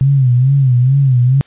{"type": "tone with vibrato", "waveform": "sine", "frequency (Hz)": 130.81, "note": "C3", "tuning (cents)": 0, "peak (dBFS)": -7, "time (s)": [0.01, 1.41], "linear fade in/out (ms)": 0, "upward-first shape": "sine", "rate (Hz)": 2.3, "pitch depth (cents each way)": 120, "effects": ["white hiss -48 dBFS RMS until 1.46 s", "resampled to 8000 Hz"]}